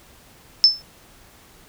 sine tone with exponential decay, 5274 Hz, E8, in tune, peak -5 dBFS, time 0.64-0.82 s, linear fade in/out 0 ms, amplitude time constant 38 ms, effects pink hiss -50 dBFS RMS until 1.68 s

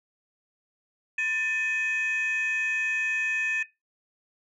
sine tone pair together, 1776 / 2520 Hz, A6 / D#7, +16 / +21 cents, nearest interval tritone, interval 605 cents, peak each -27 / -24 dBFS, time 1.18-3.63 s, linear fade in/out 5 ms, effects noise-tail reverb RT60 0.2 s tail -18 dB re dry + tanh soft clip ceiling -21 dBFS

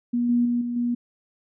sine tone with level steps, 240.4 Hz, B3, 46 cents flat, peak -20 / -17 / -20 / -25 / -21 dBFS, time 0.13-0.95 s, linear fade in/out 10 ms, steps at 0.29 / 0.45 / 0.61 / 0.76 s, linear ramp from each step 5 ms, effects none

